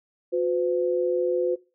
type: tone pair together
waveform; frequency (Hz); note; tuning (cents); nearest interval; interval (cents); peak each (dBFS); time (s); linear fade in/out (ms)
sine; 361.1 / 507; F#4 / B4; -42 / +45; tritone; 587; -24; 0.32-1.56; 20
effects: noise-tail reverb RT60 0.3 s tail -20 dB re dry